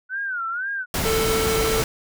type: tone with vibrato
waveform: sine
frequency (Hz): 1474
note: F#6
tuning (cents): -7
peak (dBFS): -24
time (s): 0.09-0.86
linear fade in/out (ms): 50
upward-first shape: sine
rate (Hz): 2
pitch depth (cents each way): 170
type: noise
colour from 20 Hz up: pink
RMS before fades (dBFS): -24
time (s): 0.94-1.84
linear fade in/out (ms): 2
type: tone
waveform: square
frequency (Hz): 443.9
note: A4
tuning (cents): +15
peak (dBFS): -22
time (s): 1.05-1.82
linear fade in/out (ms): 5
effects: none